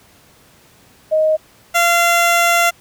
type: tone pair in turn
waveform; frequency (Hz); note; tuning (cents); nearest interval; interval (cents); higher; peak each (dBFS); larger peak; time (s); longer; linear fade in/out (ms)
sine / 15% pulse; 625 / 687.6; D#5 / F5; +8 / -27; major second; 165; second; -11 / -5; second; 1.11-1.37 / 1.74-2.71; second; 20
effects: pink hiss -49 dBFS RMS until 2.8 s + high-pass 60 Hz 12 dB/octave